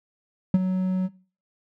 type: tone with ADSR envelope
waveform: triangle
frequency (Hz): 185.9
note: F#3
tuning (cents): +8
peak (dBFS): -10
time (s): 0.54-1.09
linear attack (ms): 3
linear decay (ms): 33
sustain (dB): -9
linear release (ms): 37
effects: noise-tail reverb RT60 0.4 s tail -21 dB re dry